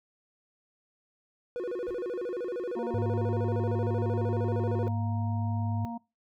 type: tone with vibrato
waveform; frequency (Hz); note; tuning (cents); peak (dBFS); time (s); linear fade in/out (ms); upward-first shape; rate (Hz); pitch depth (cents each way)
triangle; 420.5; G#4; +22; -29; 1.56-4.88; 0; square; 13; 260
type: noise with exponential decay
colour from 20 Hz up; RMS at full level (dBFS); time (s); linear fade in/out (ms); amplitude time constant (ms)
brown; -44; 1.88-2.06; 1; 38
type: harmonic tone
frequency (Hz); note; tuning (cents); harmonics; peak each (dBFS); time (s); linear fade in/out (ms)
233.4; A#3; +2; 1 / 3 / 4; -35 / -42 / -41; 2.76-5.98; 10
type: tone with pitch glide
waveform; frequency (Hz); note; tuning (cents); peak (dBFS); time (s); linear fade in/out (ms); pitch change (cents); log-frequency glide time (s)
sine; 104.5 to 103.72; G#2 to G#2; +11 to -2; -28; 2.94-5.85; 0; -13; 4.67-4.82
effects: noise-tail reverb RT60 0.3 s tail -25 dB re dry